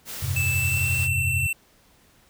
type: noise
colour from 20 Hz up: white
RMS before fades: -35 dBFS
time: 0.05-1.09 s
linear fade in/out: 50 ms
type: chord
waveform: sine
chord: F suspended second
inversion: none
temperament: equal with one note detuned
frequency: 87.31 / 98.68 / 130.81 Hz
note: F2 / G2 / C3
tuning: 0 / +12 / 0 cents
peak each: -28 dBFS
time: 0.22-1.47 s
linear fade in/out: 10 ms
type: tone with pitch glide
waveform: square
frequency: 2637 to 2689 Hz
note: E7 to E7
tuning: 0 to +34 cents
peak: -24 dBFS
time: 0.36-1.53 s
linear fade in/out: 5 ms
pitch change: +34 cents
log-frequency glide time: 0.5-0.89 s
effects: pink hiss -58 dBFS RMS until 2.29 s